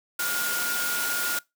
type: tone in noise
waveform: sine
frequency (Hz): 1424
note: F6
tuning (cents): +33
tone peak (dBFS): -28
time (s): 0.19-1.39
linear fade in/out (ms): 5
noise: white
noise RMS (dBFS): -29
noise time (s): 0.19-1.39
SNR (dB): -2
effects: noise-tail reverb RT60 0.2 s tail -23 dB re dry + high-pass 200 Hz 12 dB/octave

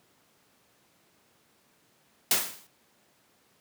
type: noise with exponential decay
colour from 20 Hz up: white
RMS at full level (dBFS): -20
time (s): 2.31-2.67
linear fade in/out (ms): 2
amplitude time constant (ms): 77
effects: pink hiss -65 dBFS RMS until 3.6 s + high-pass 150 Hz 12 dB/octave

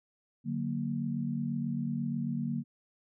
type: chord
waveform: sine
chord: D augmented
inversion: none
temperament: equal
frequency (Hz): 146.83 / 185 / 233.1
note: D3 / F#3 / A#3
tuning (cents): 0 / 0 / 0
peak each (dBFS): -35 / -37 / -33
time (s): 0.44-2.64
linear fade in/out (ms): 50
effects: none

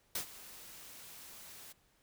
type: noise with ADSR envelope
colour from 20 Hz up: white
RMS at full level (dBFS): -35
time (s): 0.15-1.73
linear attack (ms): 4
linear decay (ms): 97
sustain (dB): -17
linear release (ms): 14
effects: pink hiss -71 dBFS RMS until 2.02 s

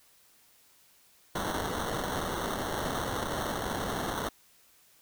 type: noise with sample-and-hold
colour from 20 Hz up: white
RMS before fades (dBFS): -33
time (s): 1.35-4.29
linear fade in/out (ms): 5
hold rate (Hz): 2450
effects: white hiss -62 dBFS RMS until 5.01 s

